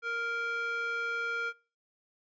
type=tone with band-pass filter; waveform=square; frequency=466.2 Hz; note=A#4; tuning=in tune; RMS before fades=-34 dBFS; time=0.02-1.53 s; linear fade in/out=50 ms; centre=1700 Hz; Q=6.2; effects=noise-tail reverb RT60 0.4 s tail -23 dB re dry + resampled to 16000 Hz